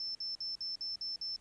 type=tone bursts; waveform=sine; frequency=5310 Hz; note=E8; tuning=12 cents sharp; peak=-36 dBFS; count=7; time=0-1.362 s; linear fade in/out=2 ms; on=150 ms; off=52 ms; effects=pink hiss -66 dBFS RMS until 1.4 s + resampled to 22050 Hz